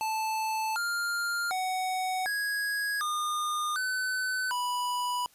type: tone with pitch steps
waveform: square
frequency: 877 / 1401 / 746 / 1658 / 1216 / 1512 / 984 Hz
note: A5 / F6 / F#5 / G#6 / D#6 / F#6 / B5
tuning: -6 / +5 / +14 / -3 / -40 / +37 / -7 cents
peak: -29 dBFS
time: 0.01-5.26 s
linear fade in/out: 0 ms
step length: 750 ms
effects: white hiss -61 dBFS RMS until 5.34 s + resampled to 32000 Hz